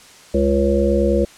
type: harmonic tone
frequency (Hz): 69.3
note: C#2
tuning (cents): 0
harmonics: 1 / 3 / 5 / 7 / 8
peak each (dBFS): -20 / -20 / -20 / -20 / -20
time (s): 0.34-1.25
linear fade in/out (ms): 5
effects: white hiss -44 dBFS RMS until 1.37 s + low-pass 8000 Hz 12 dB/octave